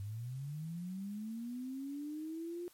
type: linear sweep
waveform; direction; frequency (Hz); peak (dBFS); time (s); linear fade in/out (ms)
sine; up; 97 to 355; -39; 0-2.68; 0
effects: white hiss -65 dBFS RMS until 2.73 s + MP3 64 kbps